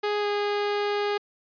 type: tone with pitch glide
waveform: sawtooth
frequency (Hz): 415.3 to 411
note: G#4 to G#4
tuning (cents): 0 to -18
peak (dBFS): -20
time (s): 0.03-1.18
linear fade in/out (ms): 10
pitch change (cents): -18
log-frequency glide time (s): 0.2-0.26
effects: resampled to 11025 Hz